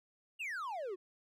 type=exponential sweep; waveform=triangle; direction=down; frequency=2902 to 349.2 Hz; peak=-36 dBFS; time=0.39-0.96 s; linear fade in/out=20 ms; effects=none